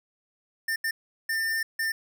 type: tone bursts at uneven times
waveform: square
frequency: 1798 Hz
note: A6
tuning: 37 cents sharp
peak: -26 dBFS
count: 4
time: 0.68-0.76 / 0.84-0.91 / 1.29-1.63 / 1.79-1.92 s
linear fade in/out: 5 ms
effects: none

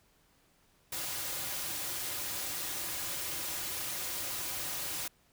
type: noise with comb filter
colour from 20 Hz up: white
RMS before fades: -37 dBFS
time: 0.92-5.08 s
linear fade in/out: 5 ms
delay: 4.5 ms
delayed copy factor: -0.5
effects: pink hiss -68 dBFS RMS until 5.32 s

